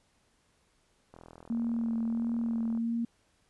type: click train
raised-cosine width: 1 ms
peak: -35 dBFS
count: 69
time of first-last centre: 1.14-2.775 s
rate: 41.6 Hz
type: tone with vibrato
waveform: sine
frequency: 230.3 Hz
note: A#3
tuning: 21 cents flat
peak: -28 dBFS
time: 1.5-3.05 s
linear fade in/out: 5 ms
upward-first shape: sine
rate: 1.5 Hz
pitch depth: 19 cents each way
effects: pink hiss -70 dBFS RMS until 3.49 s + resampled to 24000 Hz